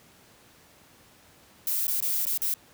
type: noise with dropouts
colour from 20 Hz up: violet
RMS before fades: -27 dBFS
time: 1.67-2.54 s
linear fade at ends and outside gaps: 1 ms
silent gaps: 1.87-1.88 / 2.004-2.024 / 2.253-2.268 / 2.376-2.418 s
effects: pink hiss -56 dBFS RMS until 2.73 s + high-pass 80 Hz 12 dB/octave